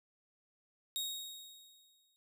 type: tone with exponential decay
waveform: sawtooth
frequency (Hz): 3759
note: A#7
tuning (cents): +14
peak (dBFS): -31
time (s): 0.96-2.16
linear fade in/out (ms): 0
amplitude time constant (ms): 260
effects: none